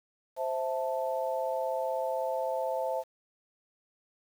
sine chord, A minor, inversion first, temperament equal, 523.3 / 659.3 / 880 Hz, C5 / E5 / A5, 0 / 0 / 0 cents, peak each -32 / -33 / -35 dBFS, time 0.36-3.04 s, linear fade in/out 50 ms, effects 9-bit

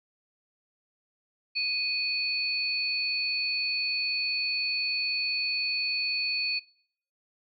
sine tone pair together, 2489 / 4435 Hz, D#7 / C#8, 0 / 0 cents, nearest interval minor seventh, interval 1000 cents, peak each -29 / -28 dBFS, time 1.55-6.6 s, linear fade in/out 20 ms, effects noise-tail reverb RT60 0.6 s tail -23 dB re dry

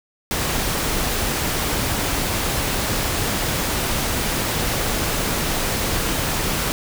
pink noise, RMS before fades -22 dBFS, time 0.31-6.72 s, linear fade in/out 0 ms, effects none

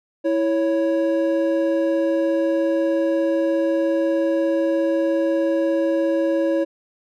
triangle tone pair together, 328.8 / 554.4 Hz, E4 / C#5, -4 / 0 cents, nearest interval major sixth, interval 904 cents, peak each -18 dBFS, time 0.24-6.65 s, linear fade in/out 20 ms, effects none

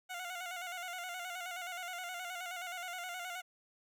15% pulse tone with vibrato, 717 Hz, F5, 45 cents sharp, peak -34 dBFS, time 0.09-3.42 s, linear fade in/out 20 ms, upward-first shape square, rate 9.5 Hz, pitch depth 50 cents each way, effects none

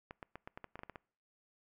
clicks, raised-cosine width 0.5 ms, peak -30 dBFS, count 11, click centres 0.109 / 0.228 / 0.356 / 0.475 / 0.575 / 0.643 / 0.756 / 0.792 / 0.834 / 0.897 / 0.958 s, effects noise-tail reverb RT60 0.5 s tail -25 dB re dry

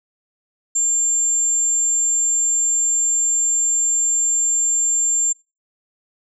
sine tone, 7330 Hz, A#8, 30 cents flat, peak -16 dBFS, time 0.75-5.33 s, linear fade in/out 10 ms, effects noise-tail reverb RT60 0.3 s tail -25 dB re dry

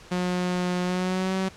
sawtooth tone with pitch glide, 179.9 to 189.5 Hz, F#3 to F#3, -48 to +42 cents, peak -20 dBFS, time 0.11-1.49 s, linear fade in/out 10 ms, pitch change +90 cents, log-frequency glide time 0.83-1.35 s, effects pink hiss -48 dBFS RMS until 1.56 s + low-pass 7000 Hz 12 dB/octave

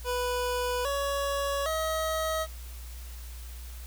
25% pulse tone with pitch steps, 493.9 / 560.8 / 636.8 Hz, B4 / C#5 / D#5, 0 / +20 / +40 cents, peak -24 dBFS, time 0.04-2.47 s, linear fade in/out 50 ms, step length 810 ms, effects added 60 Hz sine -39 dBFS peak until 3.86 s + white hiss -50 dBFS RMS until 3.86 s

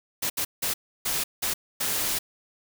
white noise bursts at uneven times, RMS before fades -27 dBFS, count 6, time 0.22-0.3 / 0.37-0.45 / 0.62-0.74 / 1.05-1.24 / 1.42-1.54 / 1.8-2.19 s, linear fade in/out 10 ms, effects none

